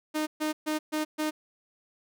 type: tone bursts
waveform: sawtooth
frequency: 307.5 Hz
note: D#4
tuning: 20 cents flat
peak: -23 dBFS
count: 5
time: 0.14-1.31 s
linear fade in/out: 20 ms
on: 130 ms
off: 130 ms
effects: none